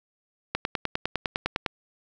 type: click train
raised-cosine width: 0.3 ms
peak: -9 dBFS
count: 12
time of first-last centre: 0.55-1.662 s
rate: 9.89 Hz
effects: none